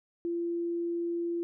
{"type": "tone", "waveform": "sine", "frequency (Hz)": 341.7, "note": "F4", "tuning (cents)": -38, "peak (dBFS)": -29, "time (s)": [0.25, 1.43], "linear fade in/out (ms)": 0, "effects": []}